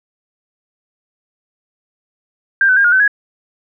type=tone with pitch steps; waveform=sine; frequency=1589 / 1511 / 1611 / 1430 / 1526 / 1666 Hz; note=G6 / F#6 / G6 / F6 / G6 / G#6; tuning=+23 / +36 / +47 / +41 / -47 / +5 cents; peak=-8 dBFS; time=2.61-3.078 s; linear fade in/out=2 ms; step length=78 ms; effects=none